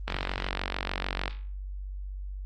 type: click train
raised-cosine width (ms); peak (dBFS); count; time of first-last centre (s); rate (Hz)
0.3; -13; 57; 0.08-1.279; 46.7
effects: added 48 Hz sine -34 dBFS peak until 2.45 s + Opus 24 kbps